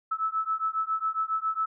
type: beating tone pair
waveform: sine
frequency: 1303 / 1310.3 Hz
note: E6 / E6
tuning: -20 / -11 cents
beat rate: 7.3 Hz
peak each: -29 dBFS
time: 0.11-1.66 s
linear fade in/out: 10 ms
effects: none